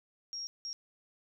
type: tone bursts at uneven times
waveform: sine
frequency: 5588 Hz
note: F8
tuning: in tune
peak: -37 dBFS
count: 2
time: 0.33-0.47 / 0.65-0.73 s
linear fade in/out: 0 ms
effects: none